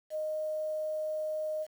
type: tone with quantisation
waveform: sine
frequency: 619 Hz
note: D#5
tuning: 9 cents flat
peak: -31 dBFS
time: 0.1-1.67 s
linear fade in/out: 50 ms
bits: 9
effects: none